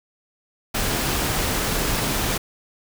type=noise; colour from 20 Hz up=pink; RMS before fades=-23 dBFS; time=0.74-2.38 s; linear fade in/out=10 ms; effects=none